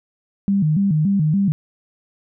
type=tone with vibrato; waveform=sine; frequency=174.6 Hz; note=F3; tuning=in tune; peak=-14 dBFS; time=0.48-1.52 s; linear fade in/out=0 ms; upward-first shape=square; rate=3.5 Hz; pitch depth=220 cents each way; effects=none